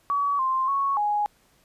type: tone with pitch steps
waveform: sine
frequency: 1135 / 1049 / 1107 / 831 Hz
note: C#6 / C6 / C#6 / G#5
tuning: +41 / +4 / -3 / +1 cents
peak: -21 dBFS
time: 0.1-1.26 s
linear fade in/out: 0 ms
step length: 290 ms
effects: pink hiss -62 dBFS RMS until 1.64 s + resampled to 32000 Hz

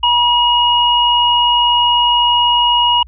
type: tone pair together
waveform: sine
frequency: 961.8 / 2882 Hz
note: B5 / F#7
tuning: -46 / -46 cents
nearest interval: octave + perfect fifth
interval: 1900 cents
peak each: -12 dBFS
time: 0.03-3.03 s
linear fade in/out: 5 ms
effects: added 60 Hz sine -35 dBFS peak until 3.07 s

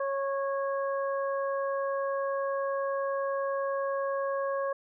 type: harmonic tone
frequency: 550 Hz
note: C#5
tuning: 14 cents flat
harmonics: 1 / 2 / 3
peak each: -29 / -34 / -41 dBFS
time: 0-4.73 s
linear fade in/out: 5 ms
effects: none

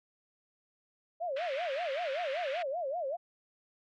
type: tone with vibrato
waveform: sine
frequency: 616 Hz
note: D#5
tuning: 17 cents flat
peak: -32 dBFS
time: 1.2-3.17 s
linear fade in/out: 20 ms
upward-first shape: sine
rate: 5.2 Hz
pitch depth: 270 cents each way
type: band-pass noise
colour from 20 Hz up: white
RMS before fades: -43 dBFS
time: 1.36-2.63 s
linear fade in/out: 10 ms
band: 1400 to 2800 Hz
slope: 24 dB/octave
effects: none

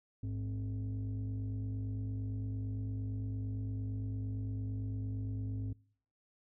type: tone with frequency modulation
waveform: sine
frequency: 104.9 Hz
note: G#2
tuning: 18 cents sharp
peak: -34 dBFS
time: 0.23-5.73 s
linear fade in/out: 5 ms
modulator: 161 Hz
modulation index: 0.68
effects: noise-tail reverb RT60 0.6 s tail -26 dB re dry + tanh soft clip ceiling -31 dBFS

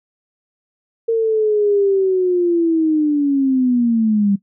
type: linear sweep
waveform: sine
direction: down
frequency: 458.9 to 196 Hz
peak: -12 dBFS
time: 1.08-4.36 s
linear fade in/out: 10 ms
effects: noise-tail reverb RT60 0.1 s tail -18 dB re dry

